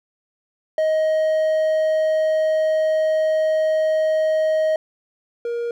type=tone pair in turn; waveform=triangle; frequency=628 / 471.9 Hz; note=D#5 / A#4; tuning=+16 / +21 cents; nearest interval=perfect fourth; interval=495 cents; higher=first; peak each=-14 / -20 dBFS; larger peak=first; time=0.78-4.76 / 5.45-5.71 s; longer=first; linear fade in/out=2 ms; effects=none